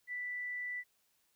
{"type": "tone", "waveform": "sine", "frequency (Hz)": 1975.5, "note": "B6", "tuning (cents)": 0, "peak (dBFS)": -37, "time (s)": [0.07, 0.84], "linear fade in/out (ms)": 50, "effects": ["white hiss -75 dBFS RMS until 1.35 s"]}